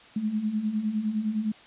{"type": "beating tone pair", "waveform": "sine", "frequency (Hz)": [207.7, 217.5], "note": ["G#3", "A3"], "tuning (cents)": [0, -20], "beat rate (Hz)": 9.8, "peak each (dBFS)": [-32, -26], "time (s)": [0.16, 1.52], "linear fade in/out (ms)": 5, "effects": ["white hiss -51 dBFS RMS until 1.66 s", "resampled to 8000 Hz"]}